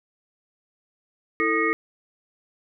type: tone cluster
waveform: sine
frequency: 327.2 / 445.7 / 1231 / 1892 / 2185 Hz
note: E4 / A4 / D#6 / A#6 / C#7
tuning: -13 / +22 / -19 / +25 / -26 cents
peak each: -26 dBFS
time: 1.4-1.73 s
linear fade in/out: 0 ms
effects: none